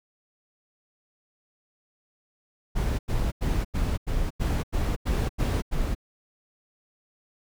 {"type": "noise bursts", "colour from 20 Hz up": "brown", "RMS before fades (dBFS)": -25, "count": 10, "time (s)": [2.75, 5.951], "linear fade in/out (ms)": 20, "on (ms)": 240, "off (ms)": 89, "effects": []}